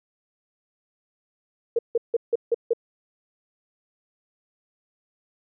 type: tone bursts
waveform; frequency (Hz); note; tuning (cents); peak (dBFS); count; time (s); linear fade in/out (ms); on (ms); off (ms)
sine; 466.2; A#4; 0; -17; 6; 1.76-2.734; 5; 29; 160
effects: none